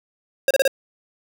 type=tone bursts; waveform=square; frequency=540 Hz; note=C#5; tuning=45 cents flat; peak=-14 dBFS; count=4; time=0.48-0.678 s; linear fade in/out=2 ms; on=27 ms; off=30 ms; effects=none